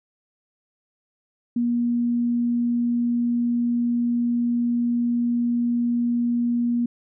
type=tone; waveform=sine; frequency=238.7 Hz; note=A#3; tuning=41 cents sharp; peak=-19 dBFS; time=1.56-6.86 s; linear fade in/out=5 ms; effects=none